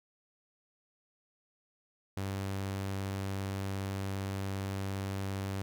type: tone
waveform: sawtooth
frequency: 97.4 Hz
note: G2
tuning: 11 cents flat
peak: -30 dBFS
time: 2.17-5.62 s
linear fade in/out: 0 ms
effects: none